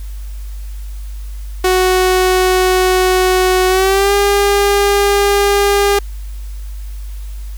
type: tone with pitch glide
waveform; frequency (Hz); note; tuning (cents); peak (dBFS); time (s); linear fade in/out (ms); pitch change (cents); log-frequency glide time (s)
sawtooth; 370 to 403.5; F#4 to G#4; 0 to -50; -6; 1.64-5.99; 5; +150; 3.68-4.13
effects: added 50 Hz sine -23 dBFS peak until 7.57 s + white hiss -44 dBFS RMS until 7.57 s

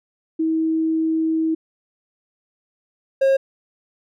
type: tone pair in turn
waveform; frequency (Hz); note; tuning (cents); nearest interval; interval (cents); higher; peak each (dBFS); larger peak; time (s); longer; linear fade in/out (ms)
sine / triangle; 320.9 / 539.7; E4 / C#5; -46 / -46; major sixth; 900; second; -17 / -11; second; 0.39-1.55 / 3.21-3.37; first; 10
effects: none

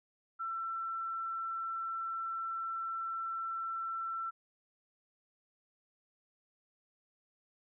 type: tone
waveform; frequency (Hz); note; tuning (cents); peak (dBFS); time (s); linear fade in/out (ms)
sine; 1342; E6; +31; -35; 0.39-4.31; 20
effects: none

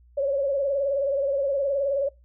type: tone with vibrato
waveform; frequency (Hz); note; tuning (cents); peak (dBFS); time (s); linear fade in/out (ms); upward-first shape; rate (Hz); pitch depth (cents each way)
sine; 554.4; C#5; 0; -21; 0.17-2.09; 10; triangle; 19; 79
effects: noise-tail reverb RT60 0.2 s tail -20 dB re dry + added 60 Hz sine -52 dBFS peak until 2.24 s

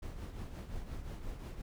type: noise with tremolo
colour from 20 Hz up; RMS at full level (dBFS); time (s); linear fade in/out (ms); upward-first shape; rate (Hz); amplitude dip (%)
brown; -40; 0.02-1.62; 10; triangle; 5.7; 60
effects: none

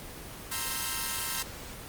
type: chord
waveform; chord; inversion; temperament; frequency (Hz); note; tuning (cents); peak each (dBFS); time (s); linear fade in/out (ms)
5% pulse; C dominant seventh; third; equal with one note detuned; 932.3 / 1046.5 / 1318.5 / 1581.6; Bb5 / C6 / E6 / G6; 0 / 0 / 0 / +15; -24; 0.51-1.43; 10
effects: pink hiss -43 dBFS RMS until 1.88 s + Opus 24 kbps

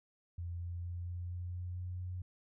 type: tone with pitch steps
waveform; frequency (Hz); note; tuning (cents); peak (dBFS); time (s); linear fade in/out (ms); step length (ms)
sine; 86.3 / 86.9 / 87.5 / 88.11 / 88.73 / 89.34 / 89.96 / 90.59; F2 / F2 / F2 / F2 / F2 / F2 / F#2 / F#2; -20 / -8 / +4 / +16 / +28 / +40 / -48 / -36; -38; 0.38-2.22; 5; 230
effects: none

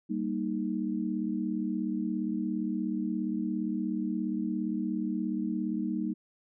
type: chord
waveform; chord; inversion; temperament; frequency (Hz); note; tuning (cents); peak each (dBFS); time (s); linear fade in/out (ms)
sine; Eb major; first; equal; 196 / 233.1 / 311.1; G3 / Bb3 / Eb4; 0 / 0 / 0; -33; 0.09-6.14; 20
effects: none

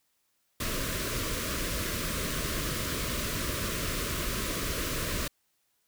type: band-stop noise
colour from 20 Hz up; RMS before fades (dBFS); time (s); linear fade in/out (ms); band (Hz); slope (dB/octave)
pink; -32; 0.6-5.28; 5; 660 to 1000; 96
effects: white hiss -74 dBFS RMS until 5.87 s

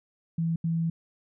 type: tone bursts at uneven times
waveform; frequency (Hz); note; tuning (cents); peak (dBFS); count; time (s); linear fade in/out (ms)
sine; 165.2; E3; +4; -24; 2; 0.38-0.56 / 0.64-0.9; 5
effects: none

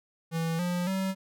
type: tone with pitch steps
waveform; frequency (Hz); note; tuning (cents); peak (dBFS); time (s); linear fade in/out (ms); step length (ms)
square; 164.3 / 177.11 / 190.92; E3 / F3 / G3; -5 / +25 / -45; -28; 0.31-1.15; 50; 280
effects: none

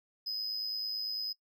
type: tone with amplitude modulation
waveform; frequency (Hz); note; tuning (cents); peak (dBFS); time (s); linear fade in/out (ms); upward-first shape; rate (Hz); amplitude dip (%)
triangle; 5040; D#8; +21; -30; 0.26-1.33; 10; sine; 109; 60
effects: noise-tail reverb RT60 0.1 s tail -18 dB re dry

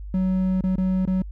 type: tone with dropouts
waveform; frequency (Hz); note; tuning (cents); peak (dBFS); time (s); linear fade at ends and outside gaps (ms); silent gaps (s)
triangle; 186.9; F#3; +18; -17; 0.14-1.22; 2; 0.609-0.638 / 0.757-0.781 / 1.053-1.075
effects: added 50 Hz sine -32 dBFS peak until 1.31 s

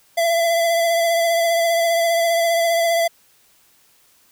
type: tone with vibrato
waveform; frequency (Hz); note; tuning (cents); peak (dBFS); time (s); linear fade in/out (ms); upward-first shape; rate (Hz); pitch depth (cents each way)
square; 673; E5; +36; -16; 0.17-3.08; 10; sine; 15; 23
effects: white hiss -56 dBFS RMS until 4.31 s

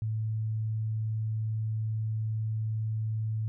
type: tone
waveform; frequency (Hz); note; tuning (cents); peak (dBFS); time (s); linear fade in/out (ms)
sine; 109.7; A2; -5; -28; 0.02-3.48; 0
effects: none

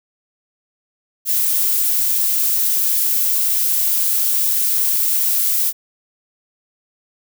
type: noise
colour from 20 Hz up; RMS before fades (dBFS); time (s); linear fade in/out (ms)
violet; -17; 1.25-5.73; 50
effects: none

